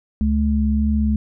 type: tone pair together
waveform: sine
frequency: 70.8 / 214.5 Hz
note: C#2 / A3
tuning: +37 / -44 cents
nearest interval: octave + perfect fifth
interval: 1919 cents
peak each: -18 dBFS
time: 0.21-1.16 s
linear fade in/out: 0 ms
effects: none